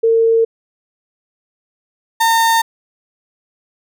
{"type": "tone pair in turn", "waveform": ["sine", "35% pulse"], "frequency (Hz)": [454.4, 910.6], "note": ["A#4", "A#5"], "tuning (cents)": [-44, -41], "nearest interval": "octave", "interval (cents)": 1203, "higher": "second", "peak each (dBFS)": -9, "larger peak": "neither", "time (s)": [[0.03, 0.45], [2.2, 2.62]], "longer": "neither", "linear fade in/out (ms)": 10, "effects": []}